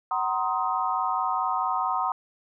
sine chord, C half-diminished seventh, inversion second, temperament just, 753.5 / 941.9 / 1046.5 / 1255.8 Hz, Gb5 / Bb5 / C6 / Eb6, +31 / +18 / 0 / +16 cents, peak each -29 dBFS, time 0.11-2.12 s, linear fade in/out 2 ms, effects none

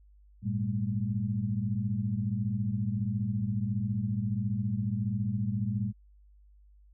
sine tone cluster, 101.2 / 115.8 / 200.1 / 221.6 Hz, G#2 / A#2 / G3 / A3, -44 / -11 / +36 / +13 cents, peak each -35 / -31 / -32 / -40 dBFS, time 0.42-5.93 s, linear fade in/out 50 ms, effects added 50 Hz sine -55 dBFS peak until 6.93 s

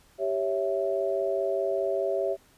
sine chord, C# diminished, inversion second, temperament equal, 392 / 554.4 / 659.3 Hz, G4 / C#5 / E5, 0 / 0 / 0 cents, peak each -29 dBFS, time 0.18-2.37 s, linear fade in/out 50 ms, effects pink hiss -60 dBFS RMS until 2.57 s + resampled to 32000 Hz

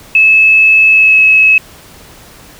sine tone with pitch glide, 2600 to 2578 Hz, E7 to E7, -24 to -39 cents, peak -3 dBFS, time 0.15-1.58 s, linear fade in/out 2 ms, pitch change -15 cents, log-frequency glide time 0.89-1.2 s, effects pink hiss -37 dBFS RMS until 2.59 s

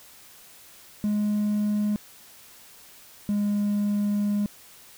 triangle tone pair in turn, 208.8 / 205.6 Hz, G#3 / G#3, +10 / -17 cents, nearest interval unison, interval 27 cents, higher first, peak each -19 dBFS, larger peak neither, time 1.04-1.96 / 3.29-4.46 s, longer second, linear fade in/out 0 ms, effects tanh soft clip ceiling -16 dBFS + white hiss -50 dBFS RMS until 4.97 s

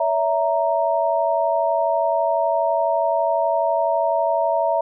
sine chord, A# diminished, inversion first, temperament equal with one note detuned, 567.3 / 659.3 / 932.3 Hz, C#5 / E5 / A#5, +40 / 0 / 0 cents, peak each -24 / -19 / -22 dBFS, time 0-4.81 s, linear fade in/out 5 ms, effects none

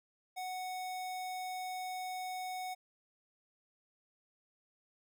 square tone, 740 Hz, F#5, in tune, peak -39 dBFS, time 0.36-2.75 s, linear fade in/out 20 ms, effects none

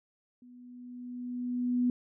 sine tone with level ramp, 246.4 Hz, B3, 4 cents flat, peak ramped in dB -51 to -23 dBFS, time 0.42-1.9 s, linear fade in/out 2 ms, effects none

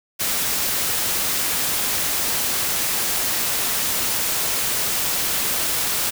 white noise, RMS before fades -22 dBFS, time 0.19-6.11 s, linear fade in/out 20 ms, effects none

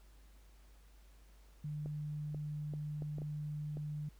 sine tone, 150 Hz, D3, 37 cents sharp, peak -38 dBFS, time 1.64-4.09 s, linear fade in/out 5 ms
clicks, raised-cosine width 2 ms, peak -34 dBFS, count 7, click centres 1.86 / 2.346 / 2.737 / 3.022 / 3.184 / 3.219 / 3.771 s
effects added 50 Hz sine -58 dBFS peak until 4.19 s + pink hiss -69 dBFS RMS until 4.19 s

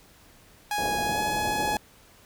sawtooth tone with pitch glide, 830.6 to 842.7 Hz, G#5 to G#5, 0 to +25 cents, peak -22 dBFS, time 0.71-1.77 s, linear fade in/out 2 ms, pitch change +25 cents, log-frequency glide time 1.02-1.19 s
white low-pass noise, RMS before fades -33 dBFS, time 0.78-1.77 s, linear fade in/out 2 ms, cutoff 840 Hz, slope 48 dB/octave
effects pink hiss -55 dBFS RMS until 2.25 s

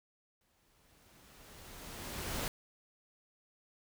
pink noise with exponential growth, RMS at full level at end -36 dBFS, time 0.41-2.48 s, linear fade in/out 1 ms, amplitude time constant 450 ms, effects none

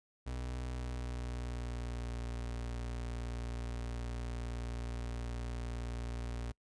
35% pulse tone with pitch glide, 61.74 to 59.22 Hz, B1 to A#1, 0 to +28 cents, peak -36 dBFS, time 0.26-6.52 s, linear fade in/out 10 ms, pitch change -72 cents, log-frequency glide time 0.67-2.18 s, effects noise-tail reverb RT60 0.1 s tail -26 dB re dry + resampled to 22050 Hz

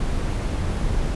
brown noise, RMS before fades -23 dBFS, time 0-1.15 s, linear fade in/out 5 ms, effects resampled to 24000 Hz

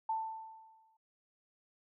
sine tone with exponential decay, 887 Hz, A5, 14 cents sharp, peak -30 dBFS, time 0.09-0.97 s, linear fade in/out 5 ms, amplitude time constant 190 ms, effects none

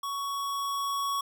square tone with level ramp, 1117 Hz, C#6, 13 cents sharp, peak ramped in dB -32 to -28 dBFS, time 0.03-1.21 s, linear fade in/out 5 ms, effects none

